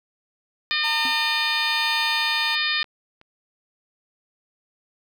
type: harmonic tone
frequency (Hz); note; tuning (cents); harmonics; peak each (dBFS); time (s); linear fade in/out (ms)
607; D#5; -43; 2 / 3 / 4 / 5 / 6 / 7 / 8; -33 / -26 / -27 / -31 / -26 / -31 / -31; 0.71-2.83; 0
type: tone with tremolo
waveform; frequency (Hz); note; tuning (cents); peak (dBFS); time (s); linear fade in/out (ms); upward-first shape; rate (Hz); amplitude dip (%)
square; 910; A#5; -42; -28; 0.83-2.56; 20; sine; 1.1; 30
type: tone with exponential decay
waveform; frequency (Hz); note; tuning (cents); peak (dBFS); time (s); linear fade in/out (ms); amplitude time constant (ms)
square; 261.6; C4; 0; -31; 1.05-1.19; 1; 29
type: clicks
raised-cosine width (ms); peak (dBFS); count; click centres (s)
0.3; -33; 2; 2.843 / 3.214
effects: none